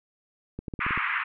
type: clicks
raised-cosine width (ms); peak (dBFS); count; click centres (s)
3; -21; 7; 0.59 / 0.682 / 0.738 / 0.792 / 0.865 / 0.908 / 0.976
type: band-pass noise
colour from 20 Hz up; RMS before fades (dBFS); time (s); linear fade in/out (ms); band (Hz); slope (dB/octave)
pink; -28; 0.8-1.24; 10; 1100 to 2500; 48
effects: none